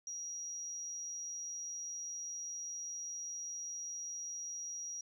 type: tone with amplitude modulation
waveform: sine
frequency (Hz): 5730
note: F8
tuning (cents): +44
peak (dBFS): -37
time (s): 0.07-5.01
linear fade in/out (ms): 2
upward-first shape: sine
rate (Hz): 165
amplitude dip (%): 55
effects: tanh soft clip ceiling -34 dBFS